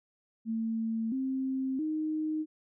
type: tone with pitch steps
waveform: sine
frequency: 224.7 / 264.1 / 310.5 Hz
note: A3 / C4 / D#4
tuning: +37 / +16 / -3 cents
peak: -29 dBFS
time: 0.45-2.46 s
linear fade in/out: 50 ms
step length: 670 ms
effects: none